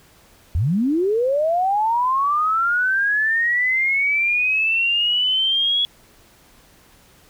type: linear sweep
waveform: sine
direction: up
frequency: 69.3 to 3371 Hz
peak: -16 dBFS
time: 0.55-5.85 s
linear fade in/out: 0 ms
effects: pink hiss -52 dBFS RMS until 7.29 s